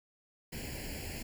pink noise with comb filter, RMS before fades -41 dBFS, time 0.52-1.23 s, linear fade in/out 10 ms, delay 0.41 ms, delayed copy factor +0.9, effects none

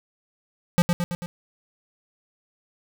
square tone with echo, 174.61 Hz, F3, in tune, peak -15 dBFS, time 0.78-0.82 s, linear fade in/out 0 ms, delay 110 ms, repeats 4, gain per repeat -4 dB, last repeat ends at 1.26 s, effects none

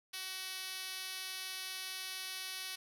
5% pulse tone with band-pass filter, 375.7 Hz, F#4, 26 cents sharp, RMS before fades -43 dBFS, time 0.13-2.76 s, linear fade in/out 10 ms, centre 7400 Hz, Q 0.59, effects none

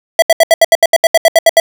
square tone bursts, 659.3 Hz, E5, in tune, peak -3 dBFS, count 14, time 0.19-1.6 s, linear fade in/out 2 ms, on 32 ms, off 74 ms, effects none

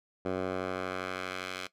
10% pulse tone with band-pass filter sweep, 92.5 Hz, F#2, in tune, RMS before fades -35 dBFS, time 0.25-1.67 s, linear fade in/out 5 ms, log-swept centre 510 to 3100 Hz, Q 0.76, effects noise-tail reverb RT60 0.1 s tail -17 dB re dry

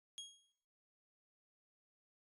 sawtooth tone with exponential decay, 3282 Hz, G#7, 21 cents flat, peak -40 dBFS, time 0.18-0.52 s, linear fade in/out 0 ms, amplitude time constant 73 ms, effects noise-tail reverb RT60 0.7 s tail -19 dB re dry + resampled to 24000 Hz

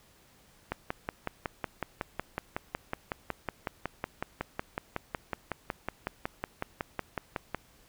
click train, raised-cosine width 0.5 ms, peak -16 dBFS, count 38, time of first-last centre 0.72-7.547 s, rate 5.42 Hz, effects pink hiss -61 dBFS RMS until 7.88 s

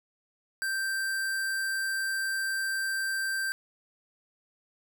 square tone, 1568 Hz, G6, in tune, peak -29 dBFS, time 0.62-3.52 s, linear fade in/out 0 ms, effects none

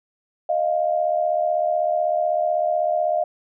sine tone pair together, 621 / 697 Hz, D#5 / F5, -3 / -4 cents, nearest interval major second, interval 199 cents, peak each -21 dBFS, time 0.49-3.24 s, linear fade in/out 5 ms, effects none

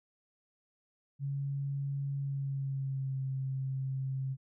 sine tone with pitch glide, 139.4 to 133.41 Hz, C#3 to C3, +10 to +34 cents, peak -32 dBFS, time 1.19-4.37 s, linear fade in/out 50 ms, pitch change -76 cents, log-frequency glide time 2.17-3.2 s, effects none

